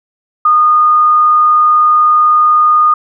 sine tone, 1226 Hz, D#6, 26 cents flat, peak -5 dBFS, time 0.45-2.94 s, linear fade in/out 5 ms, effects none

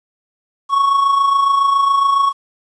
triangle tone with amplitude modulation, 1108.7 Hz, C#6, in tune, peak -7 dBFS, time 0.69-2.33 s, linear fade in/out 50 ms, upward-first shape sine, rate 27.2 Hz, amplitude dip 50%, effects resampled to 22050 Hz + 8-bit

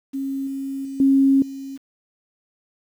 sine tone with level steps, 271.7 Hz, C#4, 35 cents flat, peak -23 / -25 / -28 / -12 / -30 dBFS, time 0.13-1.78 s, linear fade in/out 20 ms, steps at 0.47 / 0.85 / 1 / 1.42 s, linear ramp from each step 2 ms, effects 8-bit

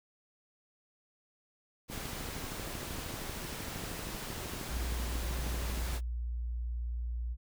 pink noise, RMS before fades -41 dBFS, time 1.88-6.01 s, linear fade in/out 50 ms
click train, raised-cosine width 3 ms, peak -30 dBFS, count 51, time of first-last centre 1.9-5.776 s, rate 12.9 Hz
sine tone, 59.2 Hz, A#1, 27 cents sharp, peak -33 dBFS, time 4.68-7.37 s, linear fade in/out 50 ms
effects none

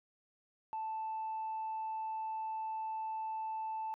sine tone, 880 Hz, A5, in tune, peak -35 dBFS, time 0.73-3.94 s, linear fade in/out 0 ms, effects tanh soft clip ceiling -33 dBFS

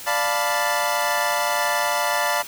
25% pulse chord, B half-diminished seventh, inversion first, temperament equal, 587.3 / 698.5 / 880 / 987.8 Hz, D5 / F5 / A5 / B5, 0 / 0 / 0 / 0 cents, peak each -22 dBFS, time 0.06-2.43 s, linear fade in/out 20 ms, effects white hiss -37 dBFS RMS until 2.47 s

